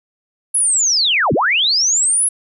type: linear two-way sweep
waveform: sine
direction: down then up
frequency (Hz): 10730 to 98 to 10730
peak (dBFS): -12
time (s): 0.54-2.29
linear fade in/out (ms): 10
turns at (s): 1.33
effects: none